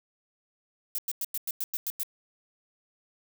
violet noise bursts, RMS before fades -31 dBFS, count 9, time 0.95-2.032 s, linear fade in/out 0 ms, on 34 ms, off 97 ms, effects none

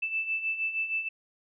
sine beating tone pair, 2637 / 2643.4 Hz, E7 / E7, 0 / +4 cents, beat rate 6.4 Hz, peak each -35 / -29 dBFS, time 0.02-1.09 s, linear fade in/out 10 ms, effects none

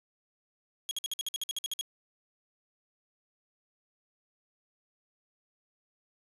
sawtooth tone bursts, 3300 Hz, G#7, 12 cents flat, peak -28 dBFS, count 13, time 0.89-1.811 s, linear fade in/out 0 ms, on 21 ms, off 54 ms, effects resampled to 32000 Hz + 10-bit

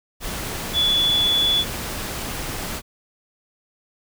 sine tone in noise, 3432 Hz, A7, 44 cents flat, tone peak -16 dBFS, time 0.73-1.65 s, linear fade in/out 50 ms, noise pink, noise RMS -29 dBFS, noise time 0.2-2.82 s, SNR +10 dB, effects none

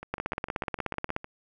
two click trains, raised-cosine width 0.5 ms, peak -24 / -14 dBFS, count 9 / 18, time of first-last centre 0.03-1.244 / 0.14-1.164 s, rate 6.59 / 16.6 Hz, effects none

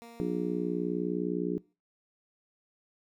15% pulse tone with exponential decay, 233.1 Hz, A#3, in tune, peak -39 dBFS, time 0.02-1.73 s, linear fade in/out 0 ms, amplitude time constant 370 ms
harmonic tone, 59.9 Hz, A#1, 48 cents sharp, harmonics 3 / 4 / 5 / 6 / 7, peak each -33 / -39 / -33 / -35 / -35 dBFS, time 0.2-1.58 s, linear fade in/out 0 ms
effects noise-tail reverb RT60 0.3 s tail -23 dB re dry

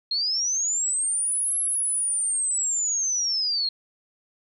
sine linear two-way sweep, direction up then down, 4186 to 11110 to 4186 Hz, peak -22 dBFS, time 0.11-3.69 s, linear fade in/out 5 ms, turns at 1.58 s, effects none

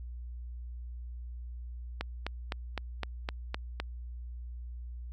click train, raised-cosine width 0.3 ms, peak -17 dBFS, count 8, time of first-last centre 2.01-3.8 s, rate 3.91 Hz, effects added 60 Hz sine -39 dBFS peak until 5.12 s

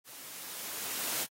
white noise with level ramp, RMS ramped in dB -49 to -32 dBFS, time 0.04-1.27 s, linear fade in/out 50 ms, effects high-pass 150 Hz 12 dB/octave + AAC 48 kbps

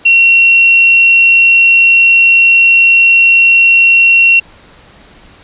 sine tone, 2731 Hz, F7, 39 cents flat, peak -3 dBFS, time 0.05-4.4 s, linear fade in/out 10 ms, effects pink hiss -40 dBFS RMS until 5.43 s + resampled to 8000 Hz

